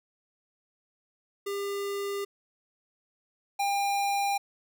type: tone pair in turn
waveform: square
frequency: 400.6 / 801.2 Hz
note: G4 / G5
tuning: +38 / +38 cents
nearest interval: octave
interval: 1200 cents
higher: second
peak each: -31 / -26 dBFS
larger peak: second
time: 1.46-2.25 / 3.59-4.38 s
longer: neither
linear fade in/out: 10 ms
effects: none